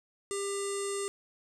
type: tone with low-pass filter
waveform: square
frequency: 398.6 Hz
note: G4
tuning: 29 cents sharp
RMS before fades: -34 dBFS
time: 0.31-1.08 s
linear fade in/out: 0 ms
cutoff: 8400 Hz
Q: 8
effects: none